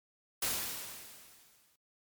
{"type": "noise with exponential decay", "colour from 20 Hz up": "white", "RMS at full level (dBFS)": -31, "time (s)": [0.42, 1.76], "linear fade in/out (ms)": 5, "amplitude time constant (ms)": 290, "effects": ["MP3 96 kbps"]}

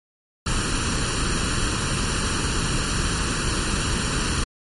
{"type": "noise with comb filter", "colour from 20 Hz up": "pink", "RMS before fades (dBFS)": -23, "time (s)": [0.46, 4.44], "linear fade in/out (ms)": 5, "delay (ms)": 0.7, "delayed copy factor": 0.7, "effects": ["MP3 48 kbps"]}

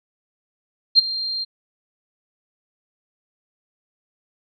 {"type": "tone with ADSR envelope", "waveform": "sine", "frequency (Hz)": 4186, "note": "C8", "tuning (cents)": 0, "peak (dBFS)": -6, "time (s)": [0.95, 1.45], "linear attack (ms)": 36, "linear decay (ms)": 15, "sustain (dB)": -17, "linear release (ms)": 21, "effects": []}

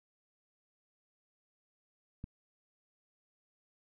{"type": "click", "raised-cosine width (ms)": 5, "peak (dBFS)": -29, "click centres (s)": 2.241, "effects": []}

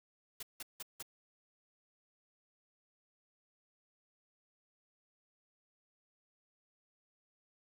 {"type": "noise bursts", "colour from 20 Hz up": "white", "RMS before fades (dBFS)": -44, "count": 4, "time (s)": [0.4, 1.026], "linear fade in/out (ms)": 5, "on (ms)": 29, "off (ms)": 170, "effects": []}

